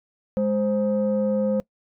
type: tone pair together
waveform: sine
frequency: 207.7 / 523.3 Hz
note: G#3 / C5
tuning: 0 / 0 cents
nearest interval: octave + major third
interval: 1600 cents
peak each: -21 dBFS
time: 0.37-1.6 s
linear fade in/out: 0 ms
effects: noise-tail reverb RT60 0.1 s tail -23 dB re dry + tanh soft clip ceiling -15 dBFS